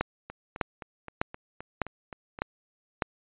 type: two click trains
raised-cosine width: 0.5 ms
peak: -10 / -24 dBFS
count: 6 / 9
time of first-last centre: 0.01-3.022 / 0.3-2.389 s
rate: 1.66 / 3.83 Hz
effects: resampled to 8000 Hz